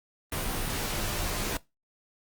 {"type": "noise with comb filter", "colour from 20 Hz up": "pink", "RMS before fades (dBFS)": -31, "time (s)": [0.32, 1.57], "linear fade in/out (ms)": 2, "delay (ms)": 16, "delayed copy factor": -0.7, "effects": ["noise-tail reverb RT60 0.2 s tail -20 dB re dry", "Opus 32 kbps"]}